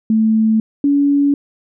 sine tone pair in turn, 220 / 283.9 Hz, A3 / C#4, 0 / +41 cents, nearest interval major third, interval 441 cents, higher second, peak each -10 dBFS, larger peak neither, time 0.1-0.6 / 0.84-1.34 s, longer neither, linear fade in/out 2 ms, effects none

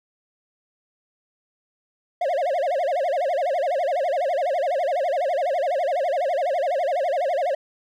triangle tone with vibrato, 622.3 Hz, D#5, in tune, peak -18 dBFS, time 2.21-7.55 s, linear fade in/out 5 ms, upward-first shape sine, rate 12 Hz, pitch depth 280 cents each way, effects none

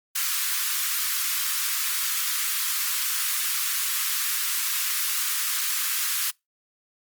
white high-pass noise, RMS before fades -26 dBFS, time 0.15-6.31 s, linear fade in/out 10 ms, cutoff 1100 Hz, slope 48 dB/octave, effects noise-tail reverb RT60 0.2 s tail -26 dB re dry + Opus 32 kbps

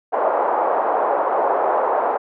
pink band-pass noise, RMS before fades -19 dBFS, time 0.12-2.18 s, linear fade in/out 20 ms, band 520 to 1000 Hz, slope 24 dB/octave, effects none

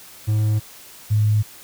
triangle / sine tone pair in turn, 107.3 / 106.31 Hz, A2 / G#2, -43 / +41 cents, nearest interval unison, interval 16 cents, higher first, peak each -14 dBFS, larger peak neither, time 0.27-0.6 / 1.1-1.43 s, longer neither, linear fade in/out 20 ms, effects white hiss -43 dBFS RMS until 1.63 s

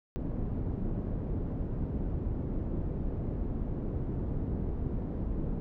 pink low-pass noise, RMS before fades -33 dBFS, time 0.16-5.6 s, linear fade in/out 0 ms, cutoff 320 Hz, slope 12 dB/octave, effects none

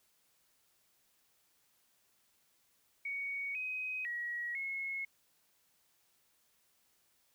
sine tone with pitch steps, 2236 / 2519 / 1910 / 2176 Hz, C#7 / D#7 / A#6 / C#7, +14 / +21 / +42 / -33 cents, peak -36 dBFS, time 3.05-5.05 s, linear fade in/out 5 ms, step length 500 ms, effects white hiss -73 dBFS RMS until 7.34 s

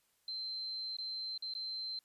sine tone with dropouts, 4109 Hz, C8, 32 cents flat, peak -38 dBFS, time 0.28-1.99 s, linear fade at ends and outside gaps 2 ms, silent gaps 0.968-0.985 / 1.378-1.423 / 1.538-1.55 s, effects white hiss -75 dBFS RMS until 2.04 s + resampled to 32000 Hz

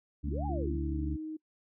harmonic tone, 72.4 Hz, D2, 24 cents flat, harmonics 1 / 2 / 3 / 4, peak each -33 / -39 / -45 / -40 dBFS, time 0.23-1.17 s, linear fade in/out 20 ms
sine linear two-way sweep, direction up then down, 170 to 847 to 170 Hz, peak -37 dBFS, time 0.27-0.76 s, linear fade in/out 5 ms, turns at 0.46 s
sine tone with pitch glide, 339.1 to 312.8 Hz, E4 to D#4, +49 to +9 cents, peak -36 dBFS, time 0.49-1.37 s, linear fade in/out 10 ms, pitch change -140 cents, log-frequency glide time 0.69-1.03 s
effects noise-tail reverb RT60 0.1 s tail -25 dB re dry

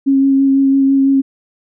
sine tone with vibrato, 272.1 Hz, C#4, 32 cents flat, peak -8 dBFS, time 0.06-1.22 s, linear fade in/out 20 ms, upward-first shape sine, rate 6 Hz, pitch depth 13 cents each way, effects none

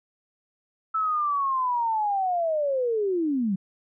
sine linear sweep, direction down, 1318.5 to 180.5 Hz, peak -22 dBFS, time 0.94-3.56 s, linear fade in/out 10 ms, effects none

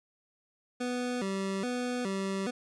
25% pulse tone with vibrato, 219 Hz, A3, 8 cents flat, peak -27 dBFS, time 0.8-2.51 s, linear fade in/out 10 ms, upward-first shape square, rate 1.2 Hz, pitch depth 210 cents each way, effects resampled to 22050 Hz

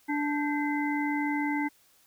harmonic tone with a mistuned harmonic, 292.3 Hz, D4, 8 cents flat, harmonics 1 / 3 / 5 / 7, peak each -28 / -33 / -40 / -34 dBFS, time 0.08-1.69 s, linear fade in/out 20 ms, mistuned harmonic 5, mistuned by +120 cents, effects white hiss -63 dBFS RMS until 2.06 s

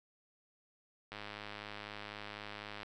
click train, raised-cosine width 0.3 ms, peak -28 dBFS, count 179, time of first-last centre 1.12-2.832 s, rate 104 Hz, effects none

